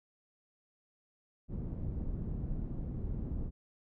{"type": "low-pass noise", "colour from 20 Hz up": "pink", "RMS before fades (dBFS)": -37, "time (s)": [1.48, 3.51], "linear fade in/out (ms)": 50, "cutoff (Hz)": 210, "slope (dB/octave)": 12, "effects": []}